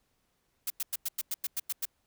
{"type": "noise bursts", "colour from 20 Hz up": "blue", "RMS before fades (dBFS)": -32, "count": 10, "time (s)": [0.67, 1.854], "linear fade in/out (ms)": 5, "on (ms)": 32, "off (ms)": 96, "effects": ["pink hiss -75 dBFS RMS until 2.06 s"]}